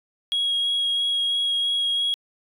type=tone with vibrato; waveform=triangle; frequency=3300 Hz; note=G#7; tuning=12 cents flat; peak=-18 dBFS; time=0.32-2.14 s; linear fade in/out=0 ms; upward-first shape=sine; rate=3 Hz; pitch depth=9 cents each way; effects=tanh soft clip ceiling -16 dBFS